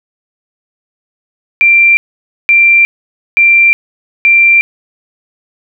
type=tone bursts; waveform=sine; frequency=2363 Hz; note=D7; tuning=10 cents sharp; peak=-3 dBFS; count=4; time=1.61-4.61 s; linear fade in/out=0 ms; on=360 ms; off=520 ms; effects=none